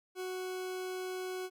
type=tone; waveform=40% pulse; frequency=370 Hz; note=F#4; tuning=in tune; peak=-36 dBFS; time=0.15-1.5 s; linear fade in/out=50 ms; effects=none